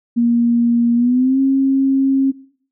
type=tone with pitch glide; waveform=sine; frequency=236.1 to 269.6 Hz; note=A#3 to C#4; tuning=+22 to -48 cents; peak=-11 dBFS; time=0.16-2.32 s; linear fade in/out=20 ms; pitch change=+230 cents; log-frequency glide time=0.95-1.4 s; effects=noise-tail reverb RT60 0.5 s tail -18 dB re dry